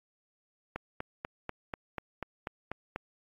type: click train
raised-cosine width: 0.5 ms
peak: -20 dBFS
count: 10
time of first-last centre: 0.76-2.96 s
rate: 4.09 Hz
effects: AAC 32 kbps